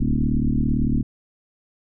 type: tone with frequency modulation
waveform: sine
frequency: 128.1 Hz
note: C3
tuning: 36 cents flat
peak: -17 dBFS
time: 0-1.03 s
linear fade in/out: 10 ms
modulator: 37.8 Hz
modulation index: 4
effects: none